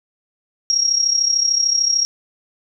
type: tone with amplitude modulation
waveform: sine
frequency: 5600 Hz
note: F8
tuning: 4 cents sharp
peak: -11 dBFS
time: 0.7-2.05 s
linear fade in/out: 0 ms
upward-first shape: sine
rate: 33.4 Hz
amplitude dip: 70%
effects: none